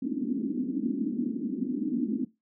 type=band-pass noise; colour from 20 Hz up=white; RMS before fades=-30 dBFS; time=0.02-2.25 s; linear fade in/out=5 ms; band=220 to 290 Hz; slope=48 dB/octave; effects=noise-tail reverb RT60 0.2 s tail -18 dB re dry

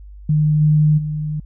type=tone with level steps; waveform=sine; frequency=152 Hz; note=D#3; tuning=40 cents flat; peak=-12 / -10 / -20 dBFS; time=0.29-1.4 s; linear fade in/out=5 ms; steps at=0.6 / 0.97 s; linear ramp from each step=20 ms; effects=added 50 Hz sine -35 dBFS peak until 1.45 s

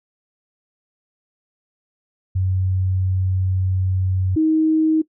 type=tone pair in turn; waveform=sine; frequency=93.5 / 315.5 Hz; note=F#2 / D#4; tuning=+19 / +24 cents; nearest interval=octave + major sixth; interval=2105 cents; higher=second; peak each=-17 / -13 dBFS; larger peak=second; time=2.35-4.36 / 4.36-5.02 s; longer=first; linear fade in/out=10 ms; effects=noise-tail reverb RT60 0.1 s tail -18 dB re dry

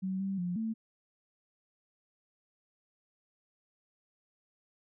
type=tone with pitch steps; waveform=sine; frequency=188.9 / 194.3 / 177.2 / 222.7 Hz; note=F#3 / G3 / F3 / A3; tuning=+36 / -15 / +25 / +21 cents; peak=-31 dBFS; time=0.02-0.74 s; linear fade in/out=20 ms; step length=180 ms; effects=none

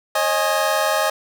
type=chord; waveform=25% pulse; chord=C# suspended second; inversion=none; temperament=equal with one note detuned; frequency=540.8 / 622.3 / 830.6 Hz; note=C#5 / D#5 / G#5; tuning=-43 / 0 / 0 cents; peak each=-20 / -16 / -19 dBFS; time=0.15-1.1 s; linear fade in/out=5 ms; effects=none

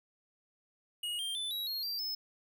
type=tone with pitch steps; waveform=square; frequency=2883 / 3180 / 3509 / 3871 / 4270 / 4711 / 5197 Hz; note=F#7 / G7 / A7 / B7 / C8 / D8 / E8; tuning=-46 / +24 / -5 / -35 / +34 / +5 / -25 cents; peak=-35 dBFS; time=1.03-2.15 s; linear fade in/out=5 ms; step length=160 ms; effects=none

